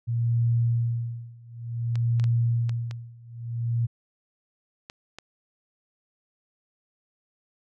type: tone with tremolo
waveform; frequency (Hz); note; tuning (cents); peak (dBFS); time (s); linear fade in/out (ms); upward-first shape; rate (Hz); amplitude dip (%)
sine; 117.4; A#2; +13; -19; 0.07-3.87; 20; sine; 0.56; 95
type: clicks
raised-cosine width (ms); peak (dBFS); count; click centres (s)
0.2; -22; 7; 1.956 / 2.198 / 2.241 / 2.694 / 2.911 / 4.899 / 5.186
effects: none